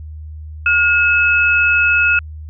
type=tone pair together; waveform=sine; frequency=1427 / 2587 Hz; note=F6 / E7; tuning=+37 / -33 cents; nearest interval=minor seventh; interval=1030 cents; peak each=-13 dBFS; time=0.66-2.19 s; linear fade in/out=2 ms; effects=added 77 Hz sine -28 dBFS peak until 2.49 s